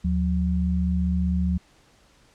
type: tone pair together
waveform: sine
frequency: 76 / 180.76 Hz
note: D#2 / F#3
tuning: -40 / -40 cents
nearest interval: octave + minor third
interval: 1500 cents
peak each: -23 dBFS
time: 0.04-1.58 s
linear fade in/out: 10 ms
effects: pink hiss -58 dBFS RMS until 2.34 s + low-pass 8000 Hz 12 dB/octave